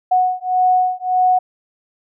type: beating tone pair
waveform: sine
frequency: 735 / 736.7 Hz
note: F#5 / F#5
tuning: -12 / -8 cents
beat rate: 1.7 Hz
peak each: -16 dBFS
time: 0.11-1.39 s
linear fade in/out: 10 ms
effects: none